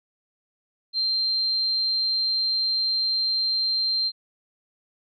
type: tone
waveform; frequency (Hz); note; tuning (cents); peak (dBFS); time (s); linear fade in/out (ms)
sine; 4156; C8; -12; -21; 0.93-4.12; 50
effects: none